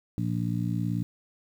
harmonic tone, 58.27 Hz, A#1, in tune, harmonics 2 / 3 / 4 / 5, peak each -29 / -30 / -35 / -35 dBFS, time 0.18-1.03 s, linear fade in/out 0 ms, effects 9-bit

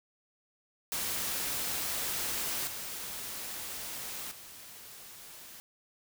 white noise with level steps, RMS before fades -34 / -40 / -49 dBFS, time 0.92-5.6 s, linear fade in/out 0 ms, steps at 2.67 / 4.31 s, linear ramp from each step 5 ms, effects none

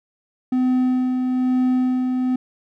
triangle tone with tremolo, 254.3 Hz, C4, 49 cents flat, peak -13 dBFS, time 0.52-2.36 s, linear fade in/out 5 ms, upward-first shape sine, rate 1.1 Hz, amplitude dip 35%, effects none

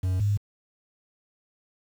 triangle / sine tone pair in turn, 92.5 / 102.46 Hz, F#2 / G#2, 0 / -23 cents, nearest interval major second, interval 177 cents, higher second, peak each -20 dBFS, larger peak neither, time 0.03-0.2 / 0.2-0.37 s, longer neither, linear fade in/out 5 ms, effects high-pass 60 Hz 12 dB/octave + 8-bit

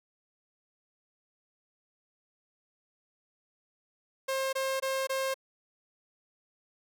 sawtooth tone bursts, 533 Hz, C5, 32 cents sharp, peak -25 dBFS, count 4, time 4.28-5.343 s, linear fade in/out 10 ms, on 250 ms, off 21 ms, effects none

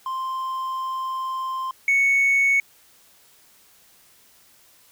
triangle tone pair in turn, 1046.5 / 2217 Hz, C6 / C#7, 0 / 0 cents, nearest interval octave + minor second, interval 1300 cents, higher second, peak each -23 / -13 dBFS, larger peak second, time 0.06-1.71 / 1.88-2.6 s, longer first, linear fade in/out 2 ms, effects tanh soft clip ceiling -11 dBFS + white hiss -55 dBFS RMS until 4.91 s

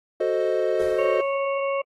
triangle chord, F# diminished seventh, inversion none, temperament equal, 370 / 440 / 523.3 / 622.3 Hz, F#4 / A4 / C5 / Eb5, 0 / 0 / 0 / 0 cents, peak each -24 dBFS, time 0.2-1.21 s, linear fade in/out 5 ms
pink noise with exponential decay, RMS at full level -41 dBFS, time 0.8-1.68 s, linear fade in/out 2 ms, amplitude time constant 190 ms
harmonic tone, 552 Hz, C#5, 7 cents flat, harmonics 1 / 2 / 4 / 5, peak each -23 / -29 / -35 / -37 dBFS, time 0.98-1.82 s, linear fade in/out 10 ms
effects AAC 32 kbps

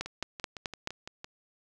two click trains, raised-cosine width 0.2 ms, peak -15 / -23 dBFS, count 5 / 8, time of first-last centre 0.01-0.874 / 0.06-1.244 s, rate 4.63 / 5.91 Hz, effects none

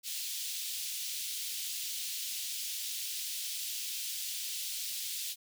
pink high-pass noise, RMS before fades -38 dBFS, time 0.03-5.36 s, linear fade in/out 50 ms, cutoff 3100 Hz, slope 24 dB/octave, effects none

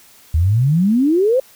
sine exponential sweep, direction up, 75 to 543 Hz, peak -11 dBFS, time 0.34-1.4 s, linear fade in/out 5 ms, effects white hiss -47 dBFS RMS until 1.55 s

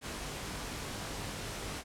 pink noise with comb filter, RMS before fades -40 dBFS, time 0.01-1.84 s, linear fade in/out 50 ms, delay 20 ms, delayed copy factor +0.5, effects low-pass 10000 Hz 12 dB/octave

